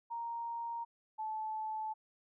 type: tone pair in turn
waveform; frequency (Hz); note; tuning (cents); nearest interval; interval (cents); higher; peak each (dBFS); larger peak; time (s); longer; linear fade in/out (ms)
sine; 932.3 / 869.8; A#5 / A5; 0 / -20; minor second; 120; first; -37 / -36; second; 0.1-0.85 / 1.18-1.94; second; 20
effects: none